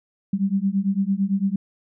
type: beating tone pair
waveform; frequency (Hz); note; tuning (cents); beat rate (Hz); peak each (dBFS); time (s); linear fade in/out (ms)
sine; 191.6 / 200.5; G3 / G3; -39 / +39; 8.9; -22; 0.33-1.56; 5
effects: none